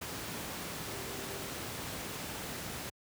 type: tone in noise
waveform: sine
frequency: 395 Hz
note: G4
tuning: 13 cents sharp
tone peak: -48 dBFS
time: 0.87-1.5 s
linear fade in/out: 10 ms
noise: pink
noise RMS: -40 dBFS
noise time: 0.01-2.9 s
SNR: -11 dB
effects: high-pass 80 Hz 12 dB/octave